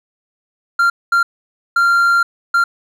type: tone bursts at uneven times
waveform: triangle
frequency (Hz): 1386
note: F6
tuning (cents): -14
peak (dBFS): -8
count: 4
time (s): 0.79-0.9 / 1.12-1.23 / 1.76-2.23 / 2.54-2.64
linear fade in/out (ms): 5
effects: none